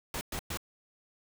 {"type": "noise bursts", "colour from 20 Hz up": "pink", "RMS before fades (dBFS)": -36, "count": 3, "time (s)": [0.14, 0.573], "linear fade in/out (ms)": 2, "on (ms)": 71, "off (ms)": 110, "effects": []}